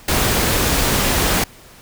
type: noise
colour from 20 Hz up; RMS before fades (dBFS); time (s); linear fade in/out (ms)
pink; -17; 0.08-1.44; 5
effects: pink hiss -44 dBFS RMS until 1.81 s